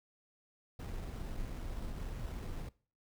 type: noise with sample-and-hold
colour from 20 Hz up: brown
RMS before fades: -41 dBFS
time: 0.79-2.69 s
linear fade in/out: 5 ms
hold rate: 4410 Hz
effects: noise-tail reverb RT60 0.4 s tail -21 dB re dry